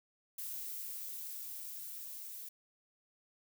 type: noise with level ramp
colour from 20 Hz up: violet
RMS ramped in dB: -42 to -47 dBFS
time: 0.38-2.49 s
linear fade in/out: 5 ms
effects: none